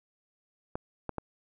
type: clicks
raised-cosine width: 1 ms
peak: -19 dBFS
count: 3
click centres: 0.755 / 1.093 / 1.183 s
effects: none